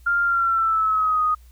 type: tone with pitch glide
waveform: sine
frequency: 1397 to 1244.6 Hz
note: F6 to D#6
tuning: 0 to 0 cents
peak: -17 dBFS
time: 0.06-1.35 s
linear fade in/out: 10 ms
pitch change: -200 cents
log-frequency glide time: 0.24-1.22 s
effects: added 60 Hz sine -45 dBFS peak until 1.51 s + white hiss -60 dBFS RMS until 1.51 s